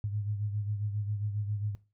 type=beating tone pair; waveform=sine; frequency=103.2 / 110.6 Hz; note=G#2 / A2; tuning=-10 / +9 cents; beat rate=7.4 Hz; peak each=-31 / -39 dBFS; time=0.04-1.75 s; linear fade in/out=0 ms; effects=noise-tail reverb RT60 0.3 s tail -18 dB re dry